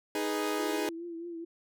sawtooth chord, G# minor, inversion second, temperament equal, 311.1 / 415.3 / 493.9 Hz, D#4 / G#4 / B4, 0 / 0 / 0 cents, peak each -29 / -29 / -35 dBFS, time 0.15-0.89 s, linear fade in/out 2 ms
sine tone with vibrato, 338.4 Hz, E4, 45 cents sharp, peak -37 dBFS, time 0.58-1.45 s, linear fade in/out 10 ms, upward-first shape triangle, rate 4.7 Hz, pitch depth 57 cents each way
effects none

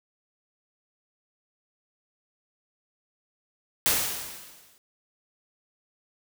white noise with exponential decay, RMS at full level -21 dBFS, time 3.86-4.78 s, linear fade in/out 0 ms, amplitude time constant 200 ms, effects none

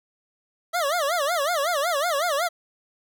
25% pulse tone with vibrato, 629 Hz, D#5, 19 cents sharp, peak -18 dBFS, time 0.73-2.49 s, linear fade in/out 20 ms, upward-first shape sine, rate 5.4 Hz, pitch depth 230 cents each way, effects none

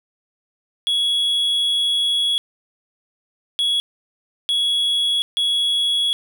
triangle tone bursts at uneven times, 3352 Hz, G#7, 15 cents sharp, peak -15 dBFS, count 4, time 0.87-2.38 / 3.59-3.8 / 4.49-5.22 / 5.37-6.13 s, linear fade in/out 0 ms, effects none

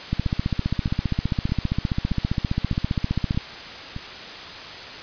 two click trains, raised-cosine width 5 ms, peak -18 / -9 dBFS, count 7 / 50, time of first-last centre 0.26-3.964 / 0.13-3.375 s, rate 1.62 / 15.1 Hz, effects white hiss -36 dBFS RMS until 5.02 s + resampled to 11025 Hz

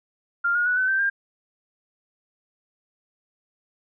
sine tone with pitch steps, 1396.9 / 1435.3 / 1474.8 / 1515.4 / 1557.1 / 1600 Hz, F6 / F6 / F#6 / F#6 / G6 / G6, 0 / +47 / -6 / +41 / -12 / +35 cents, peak -19 dBFS, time 0.44-1.1 s, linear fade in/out 10 ms, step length 110 ms, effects none

